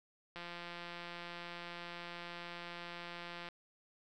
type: click train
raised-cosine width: 0.3 ms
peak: -30 dBFS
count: 542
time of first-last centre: 0.36-3.487 s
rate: 173 Hz
effects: none